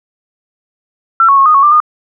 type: tone with pitch steps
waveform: sine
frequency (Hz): 1346 / 1107 / 1092 / 1234 / 1105 / 1184 / 1222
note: E6 / C#6 / C#6 / D#6 / C#6 / D6 / D#6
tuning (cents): +36 / -3 / -26 / -15 / -6 / +14 / -32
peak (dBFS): -4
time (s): 1.2-1.802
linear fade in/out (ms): 2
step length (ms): 86
effects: none